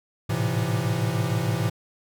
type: tone cluster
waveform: square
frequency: 107.4 / 114 / 131.5 / 167.3 Hz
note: A2 / A#2 / C3 / E3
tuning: -41 / -38 / +9 / +26 cents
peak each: -29 dBFS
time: 0.29-1.7 s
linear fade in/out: 10 ms
effects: none